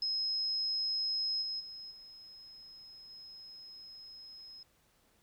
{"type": "tone with level steps", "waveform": "sine", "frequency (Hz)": 5130, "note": "E8", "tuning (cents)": -48, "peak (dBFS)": [-31, -35, -44, -50, -48], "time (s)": [0.02, 4.63], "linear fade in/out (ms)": 2, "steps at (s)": [1.41, 1.59, 1.9, 3.09], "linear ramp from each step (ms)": 20, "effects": ["pink hiss -70 dBFS RMS until 5.22 s"]}